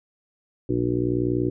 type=harmonic tone; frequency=60.4 Hz; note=B1; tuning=38 cents flat; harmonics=1 / 2 / 3 / 4 / 5 / 6 / 7 / 8; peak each=-36 / -27 / -36 / -34 / -25 / -25 / -37 / -35 dBFS; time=0.69-1.5 s; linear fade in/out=5 ms; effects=none